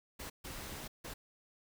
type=noise bursts at uneven times; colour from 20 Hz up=pink; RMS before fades=-45 dBFS; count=3; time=0.19-0.3 / 0.44-0.88 / 1.04-1.14 s; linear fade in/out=10 ms; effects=none